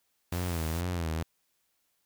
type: noise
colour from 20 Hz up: white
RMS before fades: -44 dBFS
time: 0.32-0.81 s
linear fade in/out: 5 ms
type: tone with vibrato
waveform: sawtooth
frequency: 84.6 Hz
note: E2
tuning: 45 cents sharp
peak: -26 dBFS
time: 0.32-1.23 s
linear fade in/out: 5 ms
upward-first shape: sine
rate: 2.2 Hz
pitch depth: 110 cents each way
effects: white hiss -75 dBFS RMS until 2.05 s